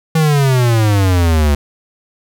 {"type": "exponential sweep", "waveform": "square", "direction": "down", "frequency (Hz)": [162.7, 70.9], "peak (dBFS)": -10, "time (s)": [0.15, 1.55], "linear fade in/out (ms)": 5, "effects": []}